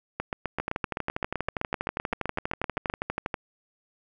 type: two click trains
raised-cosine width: 0.5 ms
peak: -13 / -13 dBFS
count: 22 / 35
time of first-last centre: 0.2-2.899 / 0.6-3.342 s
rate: 7.78 / 12.4 Hz
effects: none